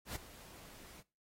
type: noise with ADSR envelope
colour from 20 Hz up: pink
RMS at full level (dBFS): -41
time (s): 0.05-1.03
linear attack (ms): 110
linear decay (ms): 4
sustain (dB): -15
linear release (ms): 35
effects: noise-tail reverb RT60 0.3 s tail -21 dB re dry + AAC 48 kbps